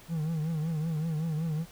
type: tone with vibrato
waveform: triangle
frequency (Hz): 159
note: D#3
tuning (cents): +38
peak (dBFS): -26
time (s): 0.08-1.66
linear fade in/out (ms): 50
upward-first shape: triangle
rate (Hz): 5.3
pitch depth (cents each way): 110
effects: pink hiss -53 dBFS RMS until 1.71 s